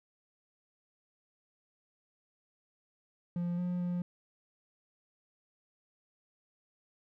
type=tone with pitch steps; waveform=triangle; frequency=174.2 / 178.1 / 176.8 Hz; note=F3 / F3 / F3; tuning=-4 / +34 / +22 cents; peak=-29 dBFS; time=3.36-4.02 s; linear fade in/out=2 ms; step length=220 ms; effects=none